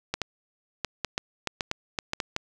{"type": "clicks", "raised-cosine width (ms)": 0.2, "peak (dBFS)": -10, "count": 12, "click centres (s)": [0.14, 0.217, 0.847, 1.047, 1.179, 1.473, 1.608, 1.714, 1.988, 2.134, 2.202, 2.364], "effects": []}